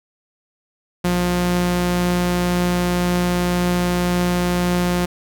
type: tone pair together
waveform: sawtooth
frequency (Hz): 59.73 / 177.3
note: A#1 / F3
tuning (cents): +43 / +26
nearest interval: octave + perfect fifth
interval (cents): 1883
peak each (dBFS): -24 / -13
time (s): 1.04-5.06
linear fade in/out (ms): 10
effects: none